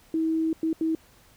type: tone bursts at uneven times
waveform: sine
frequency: 321.8 Hz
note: E4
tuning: 42 cents flat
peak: -22 dBFS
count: 3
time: 0.14-0.53 / 0.63-0.73 / 0.81-0.95 s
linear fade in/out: 2 ms
effects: pink hiss -57 dBFS RMS until 1.36 s